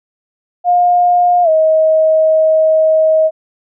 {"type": "tone with pitch glide", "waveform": "sine", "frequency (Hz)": [710, 632.5], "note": ["F5", "D#5"], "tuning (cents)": [28, 28], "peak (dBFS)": -7, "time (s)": [0.64, 3.31], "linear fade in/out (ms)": 50, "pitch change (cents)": -200, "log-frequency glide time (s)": [1.43, 1.49], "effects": []}